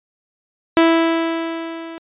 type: tone with level ramp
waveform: sawtooth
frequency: 329.6 Hz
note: E4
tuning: in tune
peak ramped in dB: -5 to -27 dBFS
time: 0.77-1.98 s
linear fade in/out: 0 ms
effects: resampled to 8000 Hz